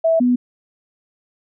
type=tone pair in turn; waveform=sine; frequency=654 / 246.7 Hz; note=E5 / B3; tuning=-14 / -2 cents; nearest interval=octave + perfect fourth; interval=1688 cents; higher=first; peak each=-12 dBFS; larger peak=neither; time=0.04-0.2 / 0.2-0.36 s; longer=neither; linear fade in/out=10 ms; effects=none